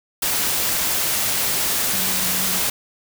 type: tone in noise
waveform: sine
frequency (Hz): 185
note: F#3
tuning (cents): 0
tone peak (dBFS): -32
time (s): 1.93-2.6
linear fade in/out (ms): 5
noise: white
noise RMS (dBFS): -21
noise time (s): 0.22-2.7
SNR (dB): -14
effects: none